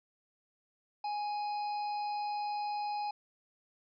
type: harmonic tone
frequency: 830.6 Hz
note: G#5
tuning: in tune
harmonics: 1 / 3 / 5 / 6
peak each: -33 / -50 / -52 / -51 dBFS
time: 1.04-3.11 s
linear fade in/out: 5 ms
effects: none